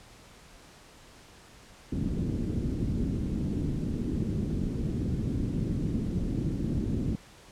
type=low-pass noise; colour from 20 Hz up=white; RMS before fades=-30 dBFS; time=1.92-7.16 s; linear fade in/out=5 ms; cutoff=280 Hz; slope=24 dB/octave; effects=pink hiss -53 dBFS RMS until 7.51 s + low-pass 9000 Hz 12 dB/octave